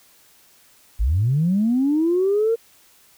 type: linear sweep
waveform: sine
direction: up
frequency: 45.2 to 466.2 Hz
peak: -15 dBFS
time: 0.99-2.56 s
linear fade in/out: 20 ms
effects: tanh soft clip ceiling -11 dBFS + white hiss -54 dBFS RMS until 3.17 s